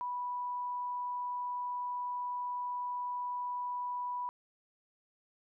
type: tone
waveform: sine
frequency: 984 Hz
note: B5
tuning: 7 cents flat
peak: -34 dBFS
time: 0.01-4.29 s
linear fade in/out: 0 ms
effects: none